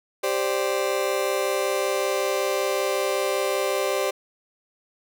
35% pulse chord, G suspended fourth, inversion none, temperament just, 392 / 522.7 / 588 Hz, G4 / C5 / D5, 0 / -2 / +2 cents, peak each -25 dBFS, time 0.23-4.11 s, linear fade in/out 10 ms, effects none

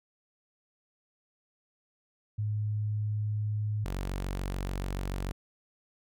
sine / sawtooth tone pair in turn, 105.7 / 46.89 Hz, G#2 / F#1, +31 / +24 cents, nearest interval octave + major second, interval 1407 cents, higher first, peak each -28 dBFS, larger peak neither, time 2.38-3.85 / 3.85-5.32 s, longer neither, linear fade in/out 10 ms, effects none

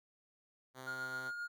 5% pulse tone, 130 Hz, C3, 11 cents flat, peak -36 dBFS, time 0.74-1.32 s, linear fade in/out 50 ms
triangle tone with tremolo, 1422 Hz, F6, 31 cents sharp, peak -36 dBFS, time 0.86-1.48 s, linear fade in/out 20 ms, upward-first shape triangle, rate 7.5 Hz, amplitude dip 40%
effects none

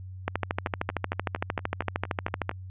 two click trains, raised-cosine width 0.5 ms, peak -23 / -11 dBFS, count 9 / 30, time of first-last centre 0.67-2.513 / 0.28-2.494 s, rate 4.34 / 13.1 Hz, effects added 93 Hz sine -38 dBFS peak until 2.7 s + resampled to 8000 Hz

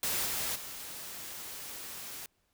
white noise with level steps, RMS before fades -32 / -34 / -43 dBFS, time 0.03-2.26 s, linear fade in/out 2 ms, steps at 0.25 / 0.55 s, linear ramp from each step 10 ms, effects pink hiss -75 dBFS RMS until 2.53 s

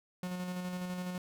45% pulse tone with tremolo, 180.8 Hz, F#3, 40 cents flat, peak -35 dBFS, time 0.23-1.18 s, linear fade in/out 2 ms, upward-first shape square, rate 12 Hz, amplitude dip 30%, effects none

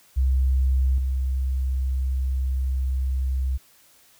sine tone with level steps, 65.41 Hz, C2, in tune, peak -17 / -21 dBFS, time 0.16-3.58 s, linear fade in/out 20 ms, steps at 0.98 s, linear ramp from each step 2 ms, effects white hiss -56 dBFS RMS until 4.19 s

